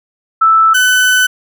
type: tone pair in turn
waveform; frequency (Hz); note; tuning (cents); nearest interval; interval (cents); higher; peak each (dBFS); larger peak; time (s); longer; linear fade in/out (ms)
sine / 35% pulse; 1318.5 / 1504.2; E6 / F#6; 0 / +28; major second; 228; second; -5 / -6; first; 0.41-0.74 / 0.74-1.27; second; 10
effects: none